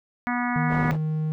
harmonic tone, 243.8 Hz, B3, 22 cents flat, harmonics 1 / 3 / 4 / 5 / 6 / 7 / 8 / 9, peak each -26 / -31 / -32 / -33 / -34 / -34 / -35 / -36 dBFS, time 0.27-0.91 s, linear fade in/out 0 ms
triangle tone, 155.56 Hz, D#3, in tune, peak -21 dBFS, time 0.56-1.32 s, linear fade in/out 0 ms
white low-pass noise, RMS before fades -32 dBFS, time 0.68-0.98 s, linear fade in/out 50 ms, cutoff 620 Hz, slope 12 dB/octave
effects none

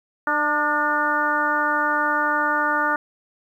harmonic tone with a mistuned harmonic, 299 Hz, D4, 31 cents sharp, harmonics 1 / 2 / 3 / 4 / 5 / 6, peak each -30 / -29 / -25 / -24 / -22 / -30 dBFS, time 0.27-2.96 s, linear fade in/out 2 ms, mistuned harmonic 5, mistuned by -49 cents, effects 9-bit

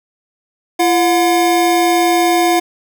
square tone pair together, 340.2 / 720 Hz, F4 / F#5, -45 / -47 cents, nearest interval octave + minor second, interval 1298 cents, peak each -14 dBFS, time 0.79-2.6 s, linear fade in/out 10 ms, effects 7-bit

